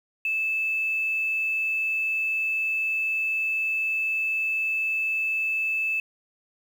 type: tone with quantisation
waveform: sine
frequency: 2624 Hz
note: E7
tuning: 9 cents flat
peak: -23 dBFS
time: 0.25-6 s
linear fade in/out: 2 ms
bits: 8
effects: none